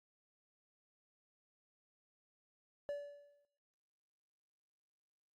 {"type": "tone with exponential decay", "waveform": "triangle", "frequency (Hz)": 576, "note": "D5", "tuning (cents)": -34, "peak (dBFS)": -34, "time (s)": [2.89, 3.45], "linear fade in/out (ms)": 0, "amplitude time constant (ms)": 120, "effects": ["noise-tail reverb RT60 0.8 s tail -20 dB re dry", "Opus 48 kbps"]}